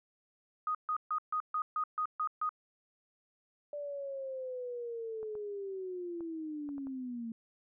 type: tone bursts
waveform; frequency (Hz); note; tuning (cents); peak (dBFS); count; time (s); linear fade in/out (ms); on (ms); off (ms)
sine; 1244.5; D#6; 0; -30; 9; 0.67-2.492; 2; 78; 140
type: linear sweep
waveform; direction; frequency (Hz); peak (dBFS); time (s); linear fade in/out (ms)
sine; down; 587.3 to 224.1; -37; 3.73-7.32; 2
type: clicks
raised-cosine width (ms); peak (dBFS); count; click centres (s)
1; -39; 6; 5.23 / 5.353 / 6.207 / 6.69 / 6.781 / 6.87
effects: none